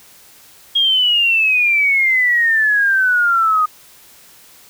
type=exponential sweep; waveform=sine; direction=down; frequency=3275 to 1234 Hz; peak=-11 dBFS; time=0.75-3.66 s; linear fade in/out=10 ms; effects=white hiss -45 dBFS RMS until 4.69 s